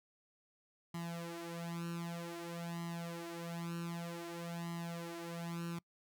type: tone with flanger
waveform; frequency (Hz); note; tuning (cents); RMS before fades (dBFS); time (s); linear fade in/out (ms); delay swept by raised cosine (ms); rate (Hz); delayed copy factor
sawtooth; 169.6; E3; +50; -43; 0.94-5.79; 5; 0.98 to 5.18; 0.53; +0.85
effects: noise-tail reverb RT60 0.1 s tail -25 dB re dry